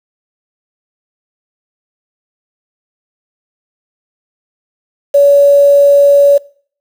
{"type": "tone with quantisation", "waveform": "sine", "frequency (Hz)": 567, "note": "C#5", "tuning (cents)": 39, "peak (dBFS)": -3, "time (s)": [5.14, 6.38], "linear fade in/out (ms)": 10, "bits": 5, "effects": ["noise-tail reverb RT60 0.5 s tail -23 dB re dry"]}